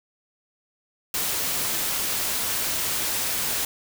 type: noise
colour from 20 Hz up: white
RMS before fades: -26 dBFS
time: 1.14-3.65 s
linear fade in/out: 2 ms
effects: none